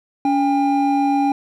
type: tone pair together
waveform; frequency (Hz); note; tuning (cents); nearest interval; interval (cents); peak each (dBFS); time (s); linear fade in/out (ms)
triangle; 283.2 / 802; C#4 / G5; +37 / +39; octave + tritone; 1802; -15 / -16; 0.25-1.32; 2
effects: none